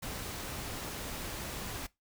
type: noise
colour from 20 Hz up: pink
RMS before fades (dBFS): -40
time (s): 0.02-1.87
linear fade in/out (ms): 10
effects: noise-tail reverb RT60 0.2 s tail -21 dB re dry